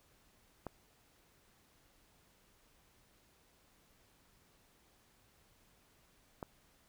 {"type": "clicks", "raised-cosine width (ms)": 1, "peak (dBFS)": -27, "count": 2, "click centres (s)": [0.667, 6.428], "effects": ["pink hiss -69 dBFS RMS until 6.88 s"]}